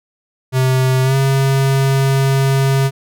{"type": "tone with pitch glide", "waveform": "square", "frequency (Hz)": [130, 135.6], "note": ["C3", "C#3"], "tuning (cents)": [-11, -38], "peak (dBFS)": -12, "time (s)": [0.52, 2.91], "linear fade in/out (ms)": 50, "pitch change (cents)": 73, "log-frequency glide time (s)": [1.03, 1.15], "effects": []}